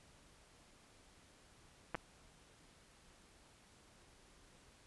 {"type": "clicks", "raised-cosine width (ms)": 0.5, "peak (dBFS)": -24, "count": 2, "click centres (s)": [1.946, 1.952], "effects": ["pink hiss -65 dBFS RMS until 4.86 s", "resampled to 24000 Hz"]}